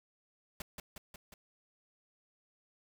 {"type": "noise with echo", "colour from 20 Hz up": "pink", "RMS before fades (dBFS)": -42, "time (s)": [0.6, 0.62], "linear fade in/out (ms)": 2, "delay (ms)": 180, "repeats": 4, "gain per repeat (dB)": -3, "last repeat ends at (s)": 1.34, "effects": []}